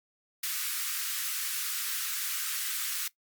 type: high-pass noise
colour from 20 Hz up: white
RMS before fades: -33 dBFS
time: 0.43-3.08 s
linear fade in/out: 5 ms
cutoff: 1200 Hz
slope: 48 dB/octave
effects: noise-tail reverb RT60 0.1 s tail -19 dB re dry + Opus 48 kbps